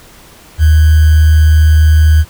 sine tone with sample-and-hold, 77.78 Hz, D#2, in tune, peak -3 dBFS, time 0.58-2.25 s, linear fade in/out 50 ms, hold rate 1575 Hz, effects pink hiss -39 dBFS RMS until 2.29 s

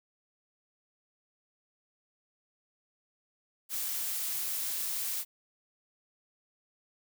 blue noise, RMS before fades -34 dBFS, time 3.69-5.25 s, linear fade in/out 50 ms, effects none

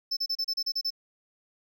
triangle tone bursts, 5274 Hz, E8, in tune, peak -25 dBFS, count 9, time 0.11-0.905 s, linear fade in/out 10 ms, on 59 ms, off 33 ms, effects none

